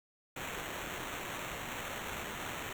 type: noise with sample-and-hold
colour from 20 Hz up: violet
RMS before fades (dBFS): -41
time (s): 0.36-2.73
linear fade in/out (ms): 5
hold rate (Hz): 4900
effects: none